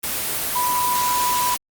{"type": "tone in noise", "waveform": "sine", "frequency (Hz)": 987.8, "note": "B5", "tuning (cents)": 0, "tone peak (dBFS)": -19, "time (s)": [0.55, 1.55], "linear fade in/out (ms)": 10, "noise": "white", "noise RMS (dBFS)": -24, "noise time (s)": [0.03, 1.57], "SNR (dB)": 2, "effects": ["Opus 24 kbps"]}